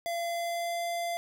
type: tone with pitch glide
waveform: square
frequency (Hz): 682 to 687.5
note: F5 to F5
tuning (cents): -41 to -27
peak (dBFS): -31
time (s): 0.06-1.17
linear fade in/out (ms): 0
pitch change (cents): +14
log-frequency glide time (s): 0.18-0.85
effects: none